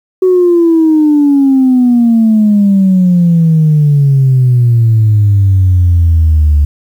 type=exponential sweep; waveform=sine; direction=down; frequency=374.9 to 72 Hz; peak=-3 dBFS; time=0.22-6.65 s; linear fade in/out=5 ms; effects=tanh soft clip ceiling -1 dBFS + 7-bit